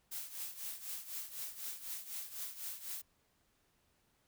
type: noise with tremolo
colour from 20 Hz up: blue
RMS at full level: -41 dBFS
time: 0.11-3.02 s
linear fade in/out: 10 ms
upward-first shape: triangle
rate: 4 Hz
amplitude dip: 80%
effects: pink hiss -75 dBFS RMS until 4.27 s